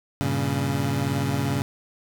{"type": "chord", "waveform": "25% pulse", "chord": "G diminished", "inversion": "none", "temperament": "equal", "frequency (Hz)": [98, 116.54, 138.59], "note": ["G2", "Bb2", "Db3"], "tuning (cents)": [0, 0, 0], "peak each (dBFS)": [-25, -26, -21], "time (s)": [0.21, 1.62], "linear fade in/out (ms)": 0, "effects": []}